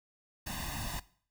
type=noise with comb filter; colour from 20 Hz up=pink; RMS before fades=-38 dBFS; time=0.46-1 s; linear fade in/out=10 ms; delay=1.1 ms; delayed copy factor=+0.9; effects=noise-tail reverb RT60 0.5 s tail -19 dB re dry